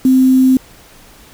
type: tone with quantisation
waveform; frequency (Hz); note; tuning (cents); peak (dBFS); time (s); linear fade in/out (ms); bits
sine; 260; C4; -11; -6; 0.05-0.57; 2; 5
effects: pink hiss -42 dBFS RMS until 1.33 s